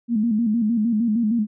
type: tone with vibrato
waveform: sine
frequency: 223.5 Hz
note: A3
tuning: 27 cents sharp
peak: -17 dBFS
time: 0.08-1.47 s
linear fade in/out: 50 ms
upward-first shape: square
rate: 6.5 Hz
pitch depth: 91 cents each way
effects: none